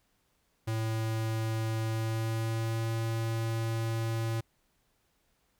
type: tone with pitch glide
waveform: square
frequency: 111.5 to 113.45 Hz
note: A2 to A#2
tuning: +23 to -47 cents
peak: -30 dBFS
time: 0.67-4.41 s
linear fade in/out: 10 ms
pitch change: +30 cents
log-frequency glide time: 1.86-2.89 s
effects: pink hiss -73 dBFS RMS until 5.59 s